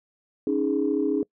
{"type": "chord", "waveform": "sine", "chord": "C# suspended second", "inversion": "none", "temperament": "equal", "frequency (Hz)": [277.2, 311.1, 415.3], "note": ["C#4", "D#4", "G#4"], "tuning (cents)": [0, 0, 0], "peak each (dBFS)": -25, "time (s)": [0.47, 1.23], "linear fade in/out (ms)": 2, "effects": ["noise-tail reverb RT60 0.1 s tail -25 dB re dry", "tanh soft clip ceiling -12 dBFS"]}